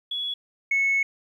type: tone pair in turn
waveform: sine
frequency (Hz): 3378 / 2200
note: G#7 / C#7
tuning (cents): +29 / -14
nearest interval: perfect fifth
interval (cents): 743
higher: first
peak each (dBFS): -26 / -18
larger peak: second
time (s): 0.11-0.34 / 0.71-1.03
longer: second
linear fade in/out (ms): 5
effects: tanh soft clip ceiling -16 dBFS + 10-bit